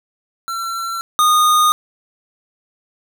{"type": "tone pair in turn", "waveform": "square", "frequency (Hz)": [1353, 1230.1], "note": ["E6", "D#6"], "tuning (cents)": [45, -20], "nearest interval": "major second", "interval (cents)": 165, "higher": "first", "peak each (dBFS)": [-22, -11], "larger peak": "second", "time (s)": [[0.48, 1.01], [1.19, 1.72]], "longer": "neither", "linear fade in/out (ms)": 0, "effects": []}